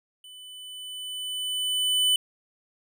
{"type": "tone with level ramp", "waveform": "square", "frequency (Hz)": 3000, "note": "F#7", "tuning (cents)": 23, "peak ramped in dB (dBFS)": [-45, -19], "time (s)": [0.24, 2.16], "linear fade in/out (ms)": 2, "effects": []}